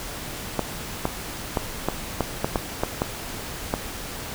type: clicks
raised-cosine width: 1 ms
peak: -7 dBFS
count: 10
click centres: 0.593 / 1.054 / 1.572 / 1.886 / 2.207 / 2.445 / 2.558 / 2.835 / 3.019 / 3.739 s
effects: pink hiss -34 dBFS RMS until 4.34 s